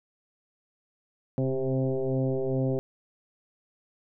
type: tone with frequency modulation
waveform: sine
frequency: 130.8 Hz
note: C3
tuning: in tune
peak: -24 dBFS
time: 1.38-2.79 s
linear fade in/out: 0 ms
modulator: 132 Hz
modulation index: 3.3
effects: none